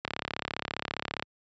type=click train; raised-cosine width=0.3 ms; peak=-14 dBFS; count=42; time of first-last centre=0.05-1.225 s; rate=34.9 Hz; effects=high-pass 80 Hz 12 dB/octave + resampled to 16000 Hz